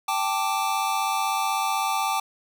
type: chord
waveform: square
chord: G suspended second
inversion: none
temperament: equal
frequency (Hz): 784 / 880 / 1174.7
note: G5 / A5 / D6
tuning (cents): 0 / 0 / 0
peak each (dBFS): -28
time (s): 0.08-2.2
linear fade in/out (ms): 5
effects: none